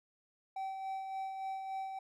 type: tone with tremolo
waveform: triangle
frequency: 770 Hz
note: G5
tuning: 31 cents flat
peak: -34 dBFS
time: 0.56-1.99 s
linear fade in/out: 5 ms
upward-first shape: sine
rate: 3.5 Hz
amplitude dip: 40%
effects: none